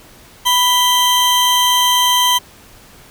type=tone pair together; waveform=40% pulse; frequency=987.8 / 3136 Hz; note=B5 / G7; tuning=0 / 0 cents; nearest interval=octave + minor sixth; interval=2000 cents; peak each=-13 dBFS; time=0.45-2.39 s; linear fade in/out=20 ms; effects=pink hiss -43 dBFS RMS until 3.1 s